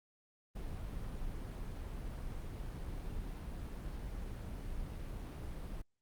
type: noise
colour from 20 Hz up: brown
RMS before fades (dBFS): -42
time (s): 0.55-5.82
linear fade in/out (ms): 10
effects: Opus 32 kbps